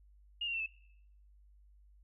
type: tone with pitch steps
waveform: sine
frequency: 2840 / 2764 / 2690 / 2618 Hz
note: F7 / F7 / E7 / E7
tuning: +28 / -19 / +34 / -13 cents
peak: -34 dBFS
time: 0.41-0.662 s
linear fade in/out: 5 ms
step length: 63 ms
effects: noise-tail reverb RT60 0.7 s tail -20 dB re dry + added 50 Hz sine -59 dBFS peak until 2.03 s